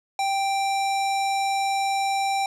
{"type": "tone with low-pass filter", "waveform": "square", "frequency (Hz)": 785, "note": "G5", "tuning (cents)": 2, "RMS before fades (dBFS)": -24, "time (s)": [0.19, 2.46], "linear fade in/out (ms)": 2, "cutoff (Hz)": 8100, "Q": 1, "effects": []}